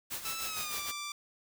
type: noise with tremolo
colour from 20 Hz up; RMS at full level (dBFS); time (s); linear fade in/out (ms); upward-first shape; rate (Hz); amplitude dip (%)
white; -37; 0.1-0.92; 20; sine; 6.5; 65
type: tone with pitch glide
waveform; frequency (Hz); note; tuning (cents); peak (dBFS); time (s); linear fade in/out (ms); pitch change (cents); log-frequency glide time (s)
10% pulse; 1318.5 to 1174.6; E6 to D6; 0 to 0; -29; 0.25-1.12; 2; -200; 0.44-0.78
effects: none